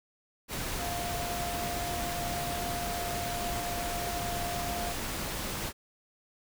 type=tone in noise; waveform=sine; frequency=699 Hz; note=F5; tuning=1 cent sharp; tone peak=-35 dBFS; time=0.77-4.95 s; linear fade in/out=50 ms; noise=pink; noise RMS=-35 dBFS; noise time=0.48-5.73 s; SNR=-3 dB; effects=none